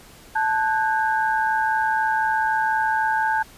sine tone cluster, 877 / 1494 / 1618 Hz, A5 / F#6 / G#6, -6 / +16 / -46 cents, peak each -20 / -27 / -25 dBFS, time 0.35-3.43 s, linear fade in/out 10 ms, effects pink hiss -47 dBFS RMS until 3.57 s + resampled to 32000 Hz

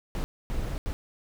brown noise bursts at uneven times, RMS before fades -30 dBFS, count 3, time 0.15-0.24 / 0.5-0.78 / 0.86-0.93 s, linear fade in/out 0 ms, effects none

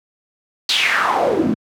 pink noise with band-pass filter sweep, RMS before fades -17 dBFS, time 0.69-1.54 s, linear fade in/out 2 ms, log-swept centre 4100 to 210 Hz, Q 4.3, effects high-pass 100 Hz 12 dB/octave

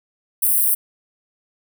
white high-pass noise, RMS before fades -17 dBFS, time 0.42-0.75 s, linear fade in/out 10 ms, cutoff 8800 Hz, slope 96 dB/octave, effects none

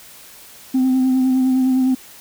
sine tone with vibrato, 259 Hz, C4, 17 cents flat, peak -11 dBFS, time 0.74-1.95 s, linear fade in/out 10 ms, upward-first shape sine, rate 9.8 Hz, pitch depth 23 cents each way, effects tanh soft clip ceiling -11 dBFS + white hiss -42 dBFS RMS until 2.2 s

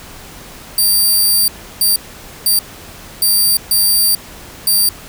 5% pulse tone bursts at uneven times, 4699 Hz, D8, in tune, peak -3 dBFS, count 6, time 0.78-1.48 / 1.81-1.96 / 2.46-2.59 / 3.22-3.57 / 3.71-4.15 / 4.67-4.89 s, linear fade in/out 2 ms, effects pink hiss -35 dBFS RMS until 5.08 s

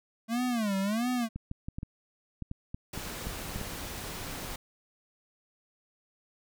square tone with vibrato, 220 Hz, A3, in tune, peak -28 dBFS, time 0.28-1.29 s, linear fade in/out 50 ms, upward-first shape sine, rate 1.5 Hz, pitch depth 230 cents each way
clicks, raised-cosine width 5 ms, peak -24 dBFS, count 12, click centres 1.36 / 1.514 / 1.685 / 1.785 / 1.831 / 2.423 / 2.514 / 2.745 / 2.976 / 3.27 / 3.56 / 3.614 s
pink noise, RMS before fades -39 dBFS, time 2.93-4.56 s, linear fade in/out 5 ms
effects none

